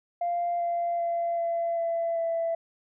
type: tone with pitch steps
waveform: sine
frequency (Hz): 695 / 689 / 683.1 / 677.2 / 671.3 / 665.5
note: F5 / F5 / F5 / E5 / E5 / E5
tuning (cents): -9 / -24 / -38 / +46 / +31 / +16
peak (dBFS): -24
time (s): 0.21-2.55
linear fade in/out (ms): 5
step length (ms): 390
effects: tanh soft clip ceiling -21 dBFS